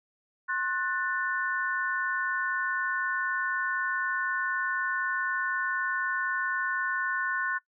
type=chord; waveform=sine; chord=F# diminished; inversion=second; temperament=just; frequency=1065.6 / 1480 / 1776 Hz; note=C6 / F#6 / A6; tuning=+31 / 0 / +16 cents; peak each=-33 / -29 / -33 dBFS; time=0.48-7.59 s; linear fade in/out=20 ms; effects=noise-tail reverb RT60 0.1 s tail -20 dB re dry